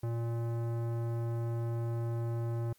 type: tone with tanh clipping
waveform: sine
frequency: 116.54 Hz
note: A#2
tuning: in tune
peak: -33 dBFS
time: 0.03-2.73 s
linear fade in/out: 5 ms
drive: 17 dB
effects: white hiss -67 dBFS RMS until 2.78 s + MP3 96 kbps